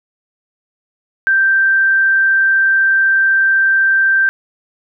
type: tone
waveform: sine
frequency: 1568 Hz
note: G6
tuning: in tune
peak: -9 dBFS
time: 1.27-4.29 s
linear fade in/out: 0 ms
effects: none